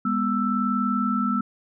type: tone cluster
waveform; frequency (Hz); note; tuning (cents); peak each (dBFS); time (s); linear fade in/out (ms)
sine; 204.2 / 244.8 / 1325; G#3 / B3 / E6; -29 / -15 / +9; -25; 0.05-1.41; 5
effects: none